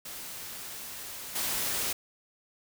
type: noise with level steps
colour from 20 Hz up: white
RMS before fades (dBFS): -41 / -31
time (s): 0.05-1.93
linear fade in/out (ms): 5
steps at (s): 1.35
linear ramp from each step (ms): 10
effects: none